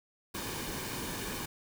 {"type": "noise with comb filter", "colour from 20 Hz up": "pink", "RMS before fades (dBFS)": -38, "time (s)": [0.34, 1.46], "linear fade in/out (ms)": 10, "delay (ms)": 1.5, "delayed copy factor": -0.5, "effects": []}